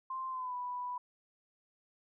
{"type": "tone with pitch glide", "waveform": "sine", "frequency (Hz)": [1046.5, 987.8], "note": ["C6", "B5"], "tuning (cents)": [0, 0], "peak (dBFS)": -36, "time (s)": [0.1, 0.98], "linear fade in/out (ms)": 5, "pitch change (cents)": -100, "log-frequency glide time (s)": [0.29, 0.55], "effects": []}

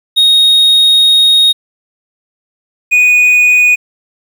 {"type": "tone pair in turn", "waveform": "triangle", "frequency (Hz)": [3736, 2474], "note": ["A#7", "D#7"], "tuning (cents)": [3, -10], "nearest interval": "perfect fifth", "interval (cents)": 713, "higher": "first", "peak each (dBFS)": -3, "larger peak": "neither", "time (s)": [[0.16, 1.53], [2.91, 3.76]], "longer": "first", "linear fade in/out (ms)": 20, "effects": ["7-bit"]}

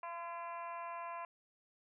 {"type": "harmonic tone with a mistuned harmonic", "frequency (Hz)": 340.7, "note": "F4", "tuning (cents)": -43, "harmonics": [2, 3, 4, 5, 6, 7, 8], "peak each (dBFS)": [-47, -43, -56, -57, -60, -56, -59], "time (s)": [0.03, 1.25], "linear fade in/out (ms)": 2, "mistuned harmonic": 5, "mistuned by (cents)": -22, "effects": []}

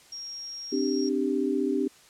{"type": "tone", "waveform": "sine", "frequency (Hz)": 5588, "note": "F8", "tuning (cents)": 0, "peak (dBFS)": -35, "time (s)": [0.12, 1.09], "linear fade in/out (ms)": 5}
{"type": "chord", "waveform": "sine", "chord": "C suspended second", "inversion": "none", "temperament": "equal with one note detuned", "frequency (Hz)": [261.6, 297.2, 392], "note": ["C4", "D4", "G4"], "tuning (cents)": [0, 21, 0], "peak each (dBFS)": -28, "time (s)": [0.72, 1.88], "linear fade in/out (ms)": 10}
{"effects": ["white hiss -55 dBFS RMS until 2.09 s", "low-pass 9000 Hz 12 dB/octave"]}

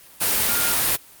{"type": "tone in noise", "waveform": "sine", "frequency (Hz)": 1409, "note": "F6", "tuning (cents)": 15, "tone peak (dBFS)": -28, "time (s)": [0.48, 0.74], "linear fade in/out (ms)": 20, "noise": "white", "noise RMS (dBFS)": -20, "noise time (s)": [0.2, 0.97], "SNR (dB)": -11, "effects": ["white hiss -47 dBFS RMS until 1.2 s", "Opus 32 kbps"]}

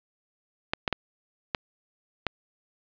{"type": "clicks", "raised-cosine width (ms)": 0.3, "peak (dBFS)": -9, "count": 5, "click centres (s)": [0.735, 0.878, 0.927, 1.548, 2.267], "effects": ["resampled to 11025 Hz", "7-bit"]}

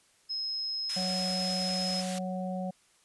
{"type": "tone", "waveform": "sine", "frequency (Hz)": 5140, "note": "E8", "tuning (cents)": -45, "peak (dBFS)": -31, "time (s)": [0.29, 2.02], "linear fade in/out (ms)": 20}
{"type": "band-pass noise", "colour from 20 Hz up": "white", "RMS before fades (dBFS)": -41, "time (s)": [0.89, 2.19], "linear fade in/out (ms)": 10, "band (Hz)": [1300, 9100], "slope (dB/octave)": 12}
{"type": "harmonic tone", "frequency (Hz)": 185, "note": "F#3", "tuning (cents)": 0, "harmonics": [1, 3, 4], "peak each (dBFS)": [-33, -38, -39], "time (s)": [0.96, 2.71], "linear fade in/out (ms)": 10}
{"effects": ["white hiss -65 dBFS RMS until 3.04 s", "resampled to 24000 Hz"]}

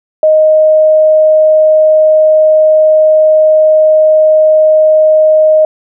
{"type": "tone", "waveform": "sine", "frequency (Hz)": 622.3, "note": "D#5", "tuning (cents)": 0, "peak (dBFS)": -3, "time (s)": [0.23, 5.65], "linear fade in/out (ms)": 2, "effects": []}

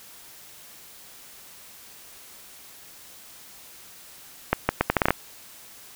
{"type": "accelerating click train", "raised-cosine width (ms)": 0.5, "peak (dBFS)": -3, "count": 9, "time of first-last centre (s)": [4.53, 5.106], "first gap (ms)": 160, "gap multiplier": 0.75, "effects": ["white hiss -47 dBFS RMS until 5.95 s"]}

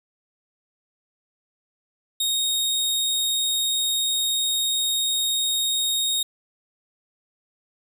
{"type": "tone", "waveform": "sawtooth", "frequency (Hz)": 3729, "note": "A#7", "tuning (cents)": 0, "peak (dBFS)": -18, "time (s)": [2.2, 6.23], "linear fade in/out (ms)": 5, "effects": []}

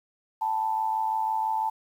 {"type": "tone with amplitude modulation", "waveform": "sine", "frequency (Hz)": 880, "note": "A5", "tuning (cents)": 0, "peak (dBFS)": -21, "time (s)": [0.41, 1.7], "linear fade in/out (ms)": 10, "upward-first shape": "sine", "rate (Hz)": 106, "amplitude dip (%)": 65, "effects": ["9-bit"]}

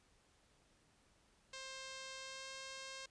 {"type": "tone with pitch glide", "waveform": "5% pulse", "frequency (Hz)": [529, 532.4], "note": ["C5", "C5"], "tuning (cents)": [19, 30], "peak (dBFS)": -36, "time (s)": [1.53, 3.06], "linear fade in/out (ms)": 5, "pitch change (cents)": 11, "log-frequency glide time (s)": [2.2, 2.5], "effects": ["pink hiss -72 dBFS RMS until 3.1 s", "resampled to 22050 Hz"]}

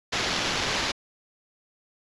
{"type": "noise with sample-and-hold", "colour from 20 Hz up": "violet", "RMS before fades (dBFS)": -27, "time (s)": [0.12, 0.92], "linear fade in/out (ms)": 10, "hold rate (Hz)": 8820, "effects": ["resampled to 22050 Hz"]}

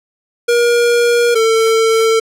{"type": "tone pair in turn", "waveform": "square", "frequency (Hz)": [475.7, 448.5], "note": ["A#4", "A4"], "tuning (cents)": [35, 33], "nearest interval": "minor second", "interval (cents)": 102, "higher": "first", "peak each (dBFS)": -10, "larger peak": "neither", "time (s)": [[0.48, 1.35], [1.35, 2.2]], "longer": "first", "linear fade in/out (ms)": 10, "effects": ["low-pass 11000 Hz 12 dB/octave"]}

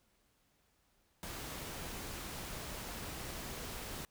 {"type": "noise", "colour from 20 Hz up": "pink", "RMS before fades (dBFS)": -44, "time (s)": [1.23, 4.05], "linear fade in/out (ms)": 0, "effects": ["pink hiss -74 dBFS RMS until 4.1 s"]}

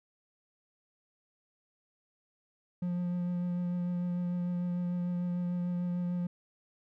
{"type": "tone with vibrato", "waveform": "triangle", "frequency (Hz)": 176.8, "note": "F3", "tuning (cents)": 22, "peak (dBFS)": -28, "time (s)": [2.82, 6.27], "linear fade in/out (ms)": 5, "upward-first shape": "triangle", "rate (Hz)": 6.7, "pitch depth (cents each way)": 16, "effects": []}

